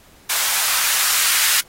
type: noise with band-pass filter sweep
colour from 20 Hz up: violet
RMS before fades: -19 dBFS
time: 0.29-1.61 s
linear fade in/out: 10 ms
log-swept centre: 960 to 1500 Hz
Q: 1.1
effects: pink hiss -50 dBFS RMS until 1.68 s + AAC 48 kbps